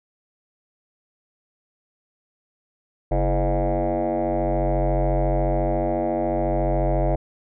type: tone with frequency modulation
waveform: sine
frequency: 329.6 Hz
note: E4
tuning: in tune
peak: -17 dBFS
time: 3.11-7.16 s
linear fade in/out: 10 ms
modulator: 94.1 Hz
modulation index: 4.3
effects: tanh soft clip ceiling -16 dBFS